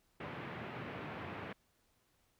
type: band-pass noise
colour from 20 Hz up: pink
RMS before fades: -45 dBFS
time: 0.2-1.53 s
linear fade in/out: 5 ms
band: 100 to 2600 Hz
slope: 24 dB/octave
effects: pink hiss -75 dBFS RMS until 2.39 s

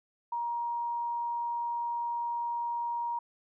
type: tone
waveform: sine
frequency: 945 Hz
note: A#5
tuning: 23 cents sharp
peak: -30 dBFS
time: 0.32-3.19 s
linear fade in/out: 5 ms
effects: none

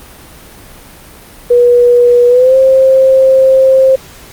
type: tone with pitch glide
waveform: sine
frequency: 484.8 to 528.7 Hz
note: B4 to C5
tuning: -32 to +18 cents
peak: -3 dBFS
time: 1.5-3.96 s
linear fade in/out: 10 ms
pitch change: +150 cents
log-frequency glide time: 2.28-2.56 s
effects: pink hiss -35 dBFS RMS until 4.32 s + Opus 32 kbps

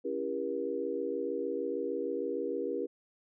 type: chord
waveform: sine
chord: C# diminished seventh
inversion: none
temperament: just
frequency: 277.2 / 332.6 / 399.1 / 479 Hz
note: C#4 / E4 / G4 / Bb4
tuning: 0 / +16 / +31 / +47 cents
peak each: -39 / -39 / -36 / -35 dBFS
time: 0.04-2.87 s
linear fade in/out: 20 ms
effects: none

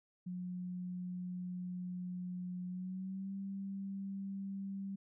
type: tone with pitch glide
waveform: sine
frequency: 180.4 to 195.59 Hz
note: F#3 to G3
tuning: -44 to -4 cents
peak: -39 dBFS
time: 0.26-4.96 s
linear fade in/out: 10 ms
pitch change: +140 cents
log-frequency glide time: 2.67-3.33 s
effects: none

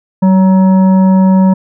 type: tone with frequency modulation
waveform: sine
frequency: 190 Hz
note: F#3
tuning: 46 cents sharp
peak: -4 dBFS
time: 0.22-1.54 s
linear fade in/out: 10 ms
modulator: 751 Hz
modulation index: 0.4
effects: none

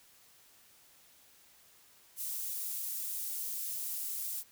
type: high-pass noise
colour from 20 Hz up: pink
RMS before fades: -38 dBFS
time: 2.16-4.44 s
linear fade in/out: 50 ms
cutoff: 12000 Hz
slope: 12 dB/octave
effects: white hiss -62 dBFS RMS until 4.51 s

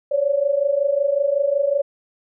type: tone pair together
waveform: sine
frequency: 546.6 / 572 Hz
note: C#5 / D5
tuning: -24 / -46 cents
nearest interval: minor second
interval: 78 cents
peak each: -21 / -18 dBFS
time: 0.11-1.82 s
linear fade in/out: 10 ms
effects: none

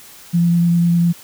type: tone with vibrato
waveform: sine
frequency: 171.4 Hz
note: F3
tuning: 32 cents flat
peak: -11 dBFS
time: 0.33-1.13 s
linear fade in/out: 20 ms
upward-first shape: square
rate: 10 Hz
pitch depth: 9 cents each way
effects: white hiss -41 dBFS RMS until 1.23 s

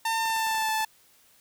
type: tone with pitch glide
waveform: sawtooth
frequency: 902 to 875.8 Hz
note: A5 to A5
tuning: +43 to -8 cents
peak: -21 dBFS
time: 0.05-0.85 s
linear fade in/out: 5 ms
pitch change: -51 cents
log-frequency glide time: 0.18-0.71 s
type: clicks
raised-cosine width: 0.5 ms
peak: -30 dBFS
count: 10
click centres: 0.257 / 0.301 / 0.364 / 0.468 / 0.513 / 0.547 / 0.582 / 0.622 / 0.687 / 0.807 s
effects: white hiss -60 dBFS RMS until 1.4 s

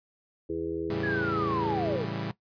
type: harmonic tone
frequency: 82.41 Hz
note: E2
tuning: in tune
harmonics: 1 / 2 / 4 / 5 / 6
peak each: -43 / -44 / -32 / -33 / -40 dBFS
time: 0.49-1.97 s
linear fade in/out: 10 ms
type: chord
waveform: sawtooth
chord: A dominant seventh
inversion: none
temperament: equal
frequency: 110 / 138.59 / 164.81 / 196 Hz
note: A2 / C#3 / E3 / G3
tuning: 0 / 0 / 0 / 0 cents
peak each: -33 dBFS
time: 0.9-2.31 s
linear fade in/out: 0 ms
type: linear sweep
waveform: sine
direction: down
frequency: 1711 to 417.8 Hz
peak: -29 dBFS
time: 1.03-2.05 s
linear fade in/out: 5 ms
effects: noise-tail reverb RT60 0.1 s tail -17 dB re dry + resampled to 11025 Hz

